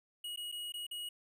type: tone with dropouts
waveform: square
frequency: 2900 Hz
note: F#7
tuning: 35 cents flat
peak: -40 dBFS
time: 0.24-1.09 s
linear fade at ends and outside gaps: 5 ms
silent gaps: 0.361-0.373 / 0.517-0.523 / 0.722-0.739 / 0.867-0.911 s
effects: none